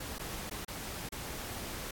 pink noise with dropouts, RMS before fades -41 dBFS, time 0-1.91 s, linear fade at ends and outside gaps 5 ms, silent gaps 0.185-0.193 / 0.498-0.51 / 0.649-0.68 / 1.09-1.121 s, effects AAC 64 kbps

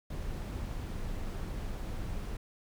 brown noise, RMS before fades -37 dBFS, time 0.1-2.37 s, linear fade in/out 5 ms, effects none

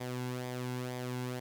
sawtooth tone with flanger, 125.3 Hz, B2, 25 cents sharp, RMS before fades -38 dBFS, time 0-1.4 s, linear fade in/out 10 ms, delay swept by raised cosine 0.71 to 1.68 ms, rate 2.1 Hz, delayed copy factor -0.55, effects 11-bit

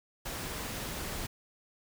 pink noise, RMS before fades -38 dBFS, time 0.25-1.27 s, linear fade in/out 10 ms, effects none

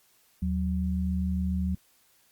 sine tone pair together, 77.78 / 185 Hz, D#2 / F#3, 0 / 0 cents, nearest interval octave + minor third, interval 1500 cents, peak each -28 dBFS, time 0.42-1.75 s, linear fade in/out 5 ms, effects white hiss -64 dBFS RMS until 2.31 s + Opus 48 kbps

